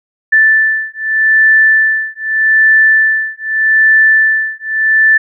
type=beating tone pair; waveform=sine; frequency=1760 / 1760.82 Hz; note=A6 / A6; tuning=0 / +1 cents; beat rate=0.82 Hz; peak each=-10 dBFS; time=0.32-5.18 s; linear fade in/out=10 ms; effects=none